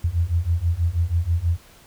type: beating tone pair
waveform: sine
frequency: 81.9 / 88.1 Hz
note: E2 / F2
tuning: -11 / +16 cents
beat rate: 6.2 Hz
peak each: -22 / -21 dBFS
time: 0.04-1.57 s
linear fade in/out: 5 ms
effects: pink hiss -50 dBFS RMS until 1.86 s